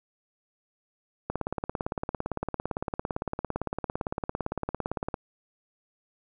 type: click train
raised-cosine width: 1 ms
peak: -15 dBFS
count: 69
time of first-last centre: 1.3-5.142 s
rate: 17.7 Hz
effects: none